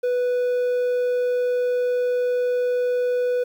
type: tone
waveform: triangle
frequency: 493.9 Hz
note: B4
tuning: in tune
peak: -17 dBFS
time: 0.03-3.44 s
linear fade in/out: 10 ms
effects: 9-bit